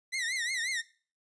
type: tone with vibrato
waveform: sawtooth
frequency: 1975.5 Hz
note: B6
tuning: in tune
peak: -27 dBFS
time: 0.12-0.82 s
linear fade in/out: 20 ms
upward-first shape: triangle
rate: 5.6 Hz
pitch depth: 170 cents each way
effects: noise-tail reverb RT60 0.4 s tail -19 dB re dry + resampled to 22050 Hz